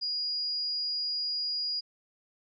sine tone, 4875 Hz, D#8, 36 cents flat, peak -29 dBFS, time 0.01-1.81 s, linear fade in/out 20 ms, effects none

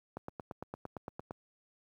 click train, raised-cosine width 1 ms, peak -26 dBFS, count 11, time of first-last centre 0.17-1.309 s, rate 8.78 Hz, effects high-pass 80 Hz 12 dB/octave + 11-bit

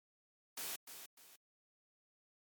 white noise with echo, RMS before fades -43 dBFS, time 0.57-0.76 s, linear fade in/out 5 ms, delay 300 ms, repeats 2, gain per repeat -9 dB, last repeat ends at 1.36 s, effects high-pass 200 Hz 12 dB/octave + MP3 96 kbps

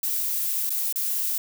violet noise with dropouts, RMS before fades -26 dBFS, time 0.03-1.38 s, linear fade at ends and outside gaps 2 ms, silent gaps 0.694-0.703 / 0.926-0.958 s, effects none

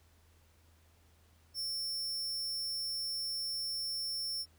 40% pulse tone, 5400 Hz, E8, 41 cents sharp, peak -34 dBFS, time 1.54-4.46 s, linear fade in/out 50 ms, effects added 81 Hz sine -64 dBFS peak until 4.58 s + pink hiss -69 dBFS RMS until 4.58 s

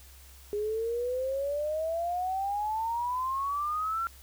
sine exponential sweep, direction up, 409.8 to 1373 Hz, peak -28 dBFS, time 0.53-4.07 s, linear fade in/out 0 ms, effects added 66 Hz sine -51 dBFS peak until 4.22 s + white hiss -55 dBFS RMS until 4.22 s

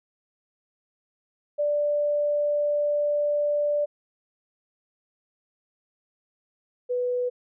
sine tone pair in turn, 587.3 / 493.9 Hz, D5 / B4, 0 / 0 cents, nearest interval minor third, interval 300 cents, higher first, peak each -21 / -23 dBFS, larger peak first, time 1.58-3.86 / 6.89-7.3 s, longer first, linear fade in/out 20 ms, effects none

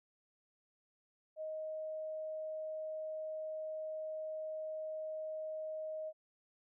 sine tone, 626 Hz, D#5, 10 cents sharp, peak -39 dBFS, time 1.36-6.13 s, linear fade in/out 50 ms, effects none

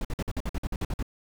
brown noise bursts, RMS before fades -29 dBFS, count 12, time 0.01-1.027 s, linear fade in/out 2 ms, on 38 ms, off 51 ms, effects none

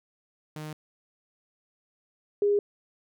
sawtooth / sine tone pair in turn, 153.5 / 408.6 Hz, D#3 / G#4, -23 / -28 cents, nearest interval octave + perfect fourth, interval 1695 cents, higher second, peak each -32 / -20 dBFS, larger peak second, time 0.56-0.73 / 2.42-2.59 s, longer neither, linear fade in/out 2 ms, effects none

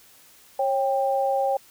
sine tone pair together, 545.8 / 791 Hz, C#5 / G5, -27 / +15 cents, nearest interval tritone, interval 642 cents, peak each -23 dBFS, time 0.59-1.57 s, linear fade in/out 5 ms, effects white hiss -53 dBFS RMS until 1.7 s

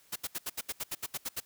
white noise bursts, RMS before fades -35 dBFS, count 12, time 0.12-1.403 s, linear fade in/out 10 ms, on 40 ms, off 73 ms, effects white hiss -63 dBFS RMS until 1.45 s

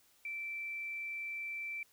sine tone, 2335 Hz, D7, 11 cents flat, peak -38 dBFS, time 0.25-1.83 s, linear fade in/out 2 ms, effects white hiss -68 dBFS RMS until 1.92 s

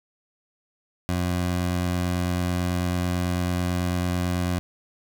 20% pulse tone, 89.1 Hz, F2, 35 cents sharp, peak -18 dBFS, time 1.09-4.59 s, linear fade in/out 0 ms, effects none

